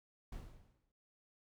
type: noise with exponential decay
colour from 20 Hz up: brown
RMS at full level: -44 dBFS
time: 0.32-0.92 s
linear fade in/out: 5 ms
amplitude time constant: 130 ms
effects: none